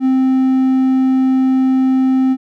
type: tone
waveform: triangle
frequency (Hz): 261.6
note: C4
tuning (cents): 0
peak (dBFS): -8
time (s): 0-2.37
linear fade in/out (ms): 50
effects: none